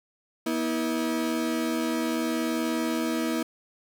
35% pulse tone pair together, 240.9 / 321.6 Hz, B3 / E4, -43 / -43 cents, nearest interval perfect fourth, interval 500 cents, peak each -27 / -26 dBFS, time 0.46-3.43 s, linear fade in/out 5 ms, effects none

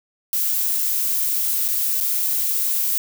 violet noise with dropouts, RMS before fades -21 dBFS, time 0.33-2.98 s, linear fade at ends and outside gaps 0 ms, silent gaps 1.68-1.686 / 2.002-2.009 s, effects none

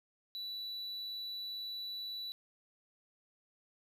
triangle tone, 3951 Hz, B7, in tune, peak -38 dBFS, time 0.35-2.32 s, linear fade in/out 0 ms, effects none

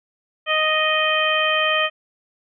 harmonic tone, 622.3 Hz, D#5, in tune, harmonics 1 / 2 / 3 / 4 / 5, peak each -23 / -23 / -23 / -23 / -23 dBFS, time 0.46-1.9 s, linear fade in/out 50 ms, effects none

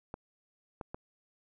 clicks, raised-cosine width 1 ms, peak -25 dBFS, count 3, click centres 0.141 / 0.812 / 0.945 s, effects none

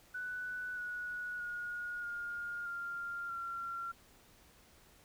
sine tone with pitch steps, 1488 / 1464.1 / 1440.6 / 1417.5 / 1394.8 / 1372.4 Hz, F#6 / F#6 / F#6 / F6 / F6 / F6, +9 / -19 / -47 / +25 / -3 / -31 cents, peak -38 dBFS, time 0.14-3.92 s, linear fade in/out 10 ms, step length 630 ms, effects pink hiss -63 dBFS RMS until 5.04 s

